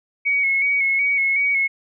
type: tone with vibrato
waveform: sine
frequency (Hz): 2217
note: C#7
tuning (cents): 0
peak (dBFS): -16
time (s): 0.25-1.68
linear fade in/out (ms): 20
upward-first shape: square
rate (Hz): 2.7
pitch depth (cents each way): 29
effects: none